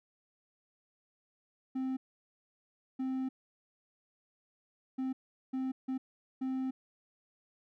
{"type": "tone bursts at uneven times", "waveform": "triangle", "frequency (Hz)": 261.6, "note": "C4", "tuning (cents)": 0, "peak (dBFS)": -30, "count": 6, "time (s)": [[1.75, 1.97], [2.99, 3.29], [4.98, 5.13], [5.53, 5.72], [5.88, 5.98], [6.41, 6.71]], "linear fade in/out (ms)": 10, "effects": []}